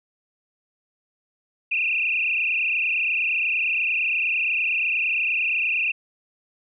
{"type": "tone with frequency modulation", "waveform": "sine", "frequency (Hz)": 2579, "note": "E7", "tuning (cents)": -39, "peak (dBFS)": -20, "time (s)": [1.71, 5.92], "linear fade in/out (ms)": 10, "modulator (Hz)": 28.6, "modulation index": 5.7, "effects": []}